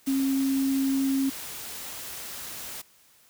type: tone in noise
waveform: sine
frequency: 270 Hz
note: C#4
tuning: 45 cents flat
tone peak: -22 dBFS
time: 0.07-1.3 s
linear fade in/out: 10 ms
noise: white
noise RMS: -38 dBFS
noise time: 0.06-2.82 s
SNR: +13 dB
effects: white hiss -59 dBFS RMS until 3.29 s